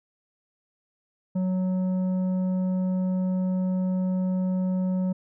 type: tone with tanh clipping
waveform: sine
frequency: 185 Hz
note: F#3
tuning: in tune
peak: -24 dBFS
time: 1.35-5.13 s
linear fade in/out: 10 ms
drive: 8 dB
effects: none